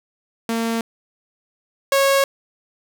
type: tone pair in turn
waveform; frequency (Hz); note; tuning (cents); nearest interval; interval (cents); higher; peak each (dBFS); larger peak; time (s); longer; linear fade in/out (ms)
sawtooth; 228.4 / 549.2; A#3 / C#5; -35 / -16; octave + minor third; 1519; second; -16 / -10; second; 0.49-0.81 / 1.92-2.24; neither; 2
effects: none